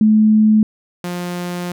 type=tone pair in turn; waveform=sine / sawtooth; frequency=215.6 / 176.75 Hz; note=A3 / F3; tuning=-35 / +21 cents; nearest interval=minor third; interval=344 cents; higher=first; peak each=-8 / -18 dBFS; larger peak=first; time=0.01-0.63 / 1.04-1.72 s; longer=second; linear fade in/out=2 ms; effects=none